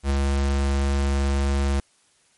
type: tone with ADSR envelope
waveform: square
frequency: 69.3 Hz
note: C#2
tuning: in tune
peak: -18 dBFS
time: 0.03-1.8 s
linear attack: 72 ms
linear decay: 4 ms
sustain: -2 dB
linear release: 3 ms
effects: white hiss -61 dBFS RMS until 2.37 s + MP3 48 kbps